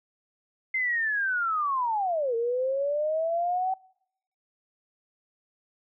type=linear two-way sweep; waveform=sine; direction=down then up; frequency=2093 to 454 to 764 Hz; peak=-24 dBFS; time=0.74-3.74 s; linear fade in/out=5 ms; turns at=2.35 s; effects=noise-tail reverb RT60 0.7 s tail -24 dB re dry